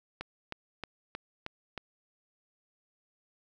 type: click train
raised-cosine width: 0.3 ms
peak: -21 dBFS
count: 6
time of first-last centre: 0.21-1.777 s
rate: 3.19 Hz
effects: none